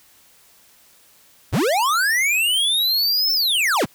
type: linear two-way sweep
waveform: square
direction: up then down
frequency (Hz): 55 to 5370 to 55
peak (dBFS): -17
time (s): 1.52-3.86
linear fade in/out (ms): 20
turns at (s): 3.33
effects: white hiss -53 dBFS RMS until 3.94 s